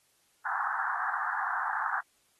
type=band-pass noise; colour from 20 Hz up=white; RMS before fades=-32 dBFS; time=0.45-2.01 s; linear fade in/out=10 ms; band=760 to 1700 Hz; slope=96 dB/octave; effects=white hiss -69 dBFS RMS until 2.39 s + AAC 32 kbps